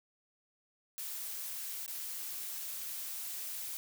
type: noise with dropouts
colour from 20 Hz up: blue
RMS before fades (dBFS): -41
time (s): 0.98-3.77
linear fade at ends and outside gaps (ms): 0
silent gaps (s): 1.862-1.879
effects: none